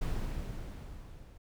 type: noise with level ramp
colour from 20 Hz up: brown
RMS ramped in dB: -32 to -52 dBFS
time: 0.01-1.38 s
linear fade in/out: 10 ms
effects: none